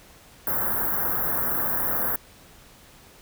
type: band-stop noise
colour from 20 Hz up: white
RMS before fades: -25 dBFS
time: 0.47-2.16 s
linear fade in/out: 2 ms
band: 1700 to 12000 Hz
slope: 48 dB/octave
effects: pink hiss -51 dBFS RMS until 3.21 s